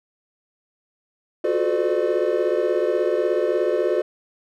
triangle tone cluster, 354.6 / 371.1 / 434 / 508 / 598 Hz, F4 / F#4 / A4 / B4 / D5, +26 / +5 / -24 / +49 / +31 cents, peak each -23 dBFS, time 1.44-4.02 s, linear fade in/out 5 ms, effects none

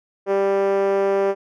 5% pulse tone with band-pass filter, 196.6 Hz, G3, 5 cents sharp, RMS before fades -19 dBFS, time 0.26-1.35 s, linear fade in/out 50 ms, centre 460 Hz, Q 7.3, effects none

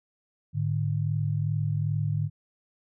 sine tone pair together, 106.5 / 149.03 Hz, G#2 / D3, +44 / +26 cents, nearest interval tritone, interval 582 cents, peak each -27 dBFS, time 0.53-2.3 s, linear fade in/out 50 ms, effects none

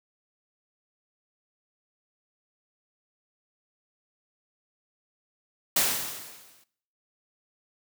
white noise with exponential decay, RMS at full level -21 dBFS, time 5.76-6.64 s, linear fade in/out 5 ms, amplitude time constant 190 ms, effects noise-tail reverb RT60 0.6 s tail -19 dB re dry + high-pass 80 Hz 12 dB/octave

